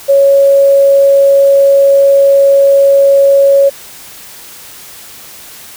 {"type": "tone", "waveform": "sine", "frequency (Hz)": 554.4, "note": "C#5", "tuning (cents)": 0, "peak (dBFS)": -3, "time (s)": [0.08, 3.7], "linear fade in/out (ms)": 20, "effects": ["white hiss -32 dBFS RMS until 5.76 s"]}